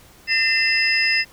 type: tone cluster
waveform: sine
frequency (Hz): 1810 / 2059 / 2679 / 5070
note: A6 / C7 / E7 / D#8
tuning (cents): +48 / -28 / +27 / +32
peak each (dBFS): -21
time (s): 0.27-1.25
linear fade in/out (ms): 50
effects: tanh soft clip ceiling -7 dBFS + pink hiss -49 dBFS RMS until 1.32 s